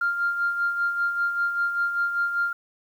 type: tone with tremolo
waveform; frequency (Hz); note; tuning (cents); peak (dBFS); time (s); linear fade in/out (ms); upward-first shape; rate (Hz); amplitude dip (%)
sine; 1396.9; F6; 0; -19; 0.01-2.53; 5; sine; 5.1; 55
effects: tanh soft clip ceiling -15 dBFS + 9-bit